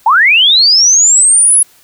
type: linear sweep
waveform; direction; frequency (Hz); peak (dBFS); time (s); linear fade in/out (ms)
sine; up; 814 to 10620; -4; 0.06-1.63; 5
effects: white hiss -46 dBFS RMS until 1.83 s